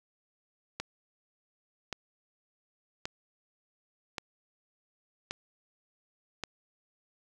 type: click train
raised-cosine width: 0.2 ms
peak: -17 dBFS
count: 6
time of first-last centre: 0.8-6.437 s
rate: 0.887 Hz
effects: 9-bit